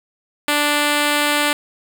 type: tone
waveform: 5% pulse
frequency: 293.7 Hz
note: D4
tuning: in tune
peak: -4 dBFS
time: 0.48-1.53 s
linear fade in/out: 2 ms
effects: none